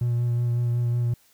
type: tone with vibrato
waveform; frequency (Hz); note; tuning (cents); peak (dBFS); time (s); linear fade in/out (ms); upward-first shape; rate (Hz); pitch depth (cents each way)
triangle; 120; B2; -49; -18; 0.01-1.14; 5; sine; 5.4; 16
effects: tanh soft clip ceiling -15 dBFS + white hiss -60 dBFS RMS until 1.33 s